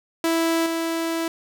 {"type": "tone with level steps", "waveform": "sawtooth", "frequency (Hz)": 329.6, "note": "E4", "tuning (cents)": 0, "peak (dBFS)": [-15, -19], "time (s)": [0.24, 1.28], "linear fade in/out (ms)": 2, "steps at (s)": 0.66, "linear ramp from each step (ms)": 2, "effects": []}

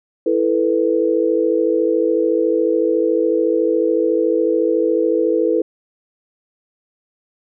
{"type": "chord", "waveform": "sine", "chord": "E suspended fourth", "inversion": "none", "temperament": "equal", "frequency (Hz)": [329.6, 440, 493.9], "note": ["E4", "A4", "B4"], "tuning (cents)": [0, 0, 0], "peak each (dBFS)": -18, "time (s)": [0.26, 5.62], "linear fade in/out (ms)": 5, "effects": []}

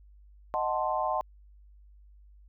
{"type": "chord", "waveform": "sine", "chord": "D# diminished seventh", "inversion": "none", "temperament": "equal", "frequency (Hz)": [622.3, 740, 880, 1046.5], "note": ["D#5", "F#5", "A5", "C6"], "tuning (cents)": [0, 0, 0, 0], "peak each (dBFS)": -32, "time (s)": [0.54, 1.21], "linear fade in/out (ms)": 0, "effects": ["added 50 Hz sine -52 dBFS peak until 2.48 s"]}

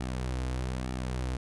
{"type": "tone with flanger", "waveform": "sawtooth", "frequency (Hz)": 63.3, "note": "B1", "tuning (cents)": 43, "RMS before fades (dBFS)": -33, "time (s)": [0, 1.37], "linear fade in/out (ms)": 5, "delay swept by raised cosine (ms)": [1.9, 5.3], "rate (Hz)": 1.1, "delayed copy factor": -0.5, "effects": ["resampled to 24000 Hz"]}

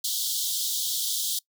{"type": "high-pass noise", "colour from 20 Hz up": "pink", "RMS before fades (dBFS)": -28, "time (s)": [0.04, 1.39], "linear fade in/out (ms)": 5, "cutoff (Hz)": 3200, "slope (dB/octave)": 96, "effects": ["noise-tail reverb RT60 0.1 s tail -23 dB re dry"]}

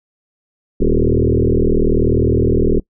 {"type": "tone with frequency modulation", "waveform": "sine", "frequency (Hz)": 180.5, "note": "F#3", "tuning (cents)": -43, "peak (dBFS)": -10, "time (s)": [0.8, 2.8], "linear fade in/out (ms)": 10, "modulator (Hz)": 40, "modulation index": 6.5, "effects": ["noise-tail reverb RT60 0.1 s tail -23 dB re dry"]}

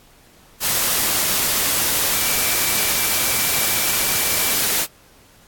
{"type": "tone in noise", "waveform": "sine", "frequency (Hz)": 2329, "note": "D7", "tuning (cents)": -15, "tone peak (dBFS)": -30, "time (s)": [2.12, 4.57], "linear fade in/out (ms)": 50, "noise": "white", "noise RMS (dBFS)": -19, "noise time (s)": [0.6, 4.87], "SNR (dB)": -14, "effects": ["pink hiss -51 dBFS RMS until 5.47 s", "AAC 64 kbps"]}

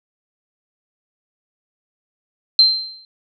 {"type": "tone with exponential decay", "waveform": "sine", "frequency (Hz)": 4127, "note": "C8", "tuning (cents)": -25, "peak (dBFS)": -5, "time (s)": [2.59, 3.05], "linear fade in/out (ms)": 1, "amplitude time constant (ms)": 100, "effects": []}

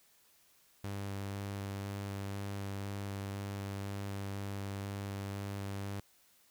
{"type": "tone with vibrato", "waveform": "sawtooth", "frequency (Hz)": 99.4, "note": "G2", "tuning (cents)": 25, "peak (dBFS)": -34, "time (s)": [0.84, 6], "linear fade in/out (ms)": 0, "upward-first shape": "square", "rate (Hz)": 2, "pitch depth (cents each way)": 8, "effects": ["white hiss -67 dBFS RMS until 6.5 s"]}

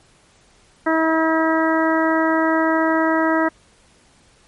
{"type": "harmonic tone", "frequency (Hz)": 321.5, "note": "E4", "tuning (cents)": -43, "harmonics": [1, 2, 3, 4, 5, 6], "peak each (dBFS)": [-18, -21, -23, -24, -25, -26], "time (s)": [0.86, 3.49], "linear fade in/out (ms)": 10, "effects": ["pink hiss -54 dBFS RMS until 4.47 s", "MP3 48 kbps"]}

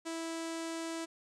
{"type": "tone with low-pass filter", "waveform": "sawtooth", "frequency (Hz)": 328.5, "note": "E4", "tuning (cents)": -6, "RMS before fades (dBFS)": -39, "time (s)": [0.05, 1.06], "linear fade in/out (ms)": 20, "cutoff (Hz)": 8200, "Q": 1.9, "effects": []}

